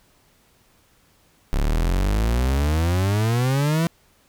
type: exponential sweep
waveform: 40% pulse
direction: up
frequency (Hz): 34.04 to 169.9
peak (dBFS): -17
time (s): 1.53-3.87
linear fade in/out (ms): 0
effects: pink hiss -59 dBFS RMS until 4.28 s